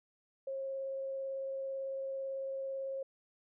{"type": "tone with vibrato", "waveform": "sine", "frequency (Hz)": 539, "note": "C#5", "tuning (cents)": -49, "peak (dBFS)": -36, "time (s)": [0.47, 3.03], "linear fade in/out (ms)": 5, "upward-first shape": "triangle", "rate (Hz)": 18, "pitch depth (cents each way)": 10, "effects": []}